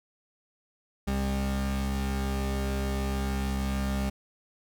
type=tone pair together; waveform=40% pulse; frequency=66.88 / 200.4 Hz; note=C2 / G3; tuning=+39 / +38 cents; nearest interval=octave + perfect fifth; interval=1899 cents; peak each=-28 / -30 dBFS; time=1.07-4.1 s; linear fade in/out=10 ms; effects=none